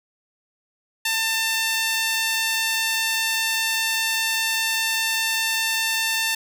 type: tone with high-pass filter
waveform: sawtooth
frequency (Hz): 895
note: A5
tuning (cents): +29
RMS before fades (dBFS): -23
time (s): 1.05-6.35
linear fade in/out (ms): 5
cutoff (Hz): 2200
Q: 1
effects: none